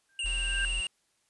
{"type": "tone with exponential growth", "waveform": "sine", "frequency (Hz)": 1584, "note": "G6", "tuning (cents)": 18, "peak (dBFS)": -27, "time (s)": [0.09, 0.65], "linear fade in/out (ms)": 1, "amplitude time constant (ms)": 120}
{"type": "tone with vibrato", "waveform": "square", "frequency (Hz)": 2794, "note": "F7", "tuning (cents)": 0, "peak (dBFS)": -31, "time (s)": [0.19, 0.87], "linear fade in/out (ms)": 2, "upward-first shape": "triangle", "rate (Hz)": 20, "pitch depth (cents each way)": 62}
{"type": "tone", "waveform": "sine", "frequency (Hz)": 42.57, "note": "F1", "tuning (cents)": -44, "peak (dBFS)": -31, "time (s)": [0.24, 0.81], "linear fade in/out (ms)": 10}
{"type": "click train", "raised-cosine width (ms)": 0.2, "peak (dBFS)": -31, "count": 114, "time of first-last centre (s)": [0.26, 0.868], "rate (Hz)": 186}
{"effects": ["white hiss -72 dBFS RMS until 1.29 s", "resampled to 24000 Hz"]}